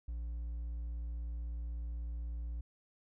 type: tone with hard clipping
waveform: triangle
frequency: 58.1 Hz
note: A#1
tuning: 5 cents flat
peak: -38 dBFS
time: 0.08-2.61 s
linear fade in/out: 5 ms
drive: 5 dB
effects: none